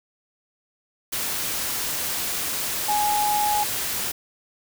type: tone in noise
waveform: sine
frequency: 835 Hz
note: G#5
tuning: 9 cents sharp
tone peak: -20 dBFS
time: 2.88-3.64 s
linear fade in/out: 10 ms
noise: white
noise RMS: -27 dBFS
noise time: 1.12-4.12 s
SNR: +4 dB
effects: none